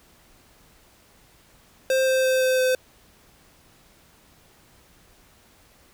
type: tone with pitch steps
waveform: square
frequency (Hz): 525 / 522 / 519 / 516 / 513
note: C5 / C5 / C5 / C5 / C5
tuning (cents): +6 / -4 / -14 / -24 / -34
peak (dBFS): -19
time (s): 1.9-2.75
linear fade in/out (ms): 2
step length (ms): 170
effects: pink hiss -56 dBFS RMS until 5.93 s